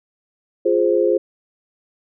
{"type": "chord", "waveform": "sine", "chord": "F minor", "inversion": "none", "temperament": "equal", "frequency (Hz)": [349.2, 415.3, 523.3], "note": ["F4", "Ab4", "C5"], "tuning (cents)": [0, 0, 0], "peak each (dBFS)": -18, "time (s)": [0.65, 1.18], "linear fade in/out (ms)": 10, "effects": []}